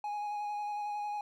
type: tone with vibrato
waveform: triangle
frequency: 830.6 Hz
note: G#5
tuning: in tune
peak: -32 dBFS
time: 0.04-1.21 s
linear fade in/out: 2 ms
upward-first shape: square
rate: 11 Hz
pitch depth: 13 cents each way
effects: none